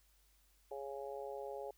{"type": "harmonic tone", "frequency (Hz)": 138.59, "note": "C#3", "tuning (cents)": 0, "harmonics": [3, 4, 5, 6], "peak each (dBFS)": [-46, -46, -51, -50], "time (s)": [0.71, 1.71], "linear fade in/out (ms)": 5, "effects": ["added 50 Hz sine -70 dBFS peak until 1.77 s", "white hiss -73 dBFS RMS until 1.77 s"]}